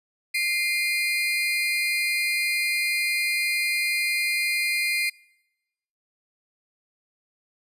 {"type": "tone pair together", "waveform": "35% pulse", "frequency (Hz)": [2089, 2420], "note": ["C7", "D#7"], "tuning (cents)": [-3, -49], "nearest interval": "minor third", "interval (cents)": 254, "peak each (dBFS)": [-23, -24], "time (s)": [0.34, 5.1], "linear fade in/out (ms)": 10, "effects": ["noise-tail reverb RT60 1.0 s tail -26 dB re dry", "resampled to 32000 Hz"]}